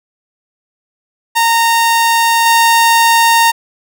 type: tone with level steps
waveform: sawtooth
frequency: 922 Hz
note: A#5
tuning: 19 cents flat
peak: -5 / -3 dBFS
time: 1.35-3.52 s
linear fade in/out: 20 ms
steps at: 2.46 s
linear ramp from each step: 2 ms
effects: none